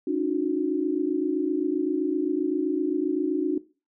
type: tone cluster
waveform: sine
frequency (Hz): 283.1 / 310.8 / 364.7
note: C#4 / D#4 / F#4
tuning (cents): +37 / -2 / -25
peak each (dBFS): -27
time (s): 0.07-3.58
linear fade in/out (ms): 5
effects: noise-tail reverb RT60 0.3 s tail -17 dB re dry